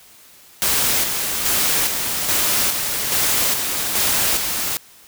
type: noise with tremolo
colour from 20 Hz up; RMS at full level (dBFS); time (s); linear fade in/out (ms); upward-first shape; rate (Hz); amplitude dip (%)
white; -18; 0.62-4.77; 0; square; 1.2; 40
effects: white hiss -47 dBFS RMS until 5.07 s